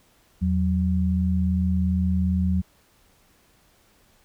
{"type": "tone pair together", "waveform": "sine", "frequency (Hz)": [82.41, 185], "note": ["E2", "F#3"], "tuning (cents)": [0, 0], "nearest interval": "octave + major second", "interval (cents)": 1400, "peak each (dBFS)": -22, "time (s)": [0.41, 2.62], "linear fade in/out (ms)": 20, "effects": ["pink hiss -60 dBFS RMS until 4.24 s"]}